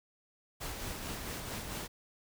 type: noise with tremolo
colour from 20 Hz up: pink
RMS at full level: -39 dBFS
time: 0.6-1.88 s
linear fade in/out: 20 ms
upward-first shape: sine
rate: 4.5 Hz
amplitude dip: 35%
effects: none